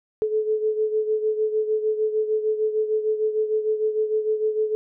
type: beating tone pair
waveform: sine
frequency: 430.9 / 437.5 Hz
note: A4 / A4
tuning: -36 / -10 cents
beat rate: 6.6 Hz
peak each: -21 / -27 dBFS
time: 0.22-4.75 s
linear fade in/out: 0 ms
effects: none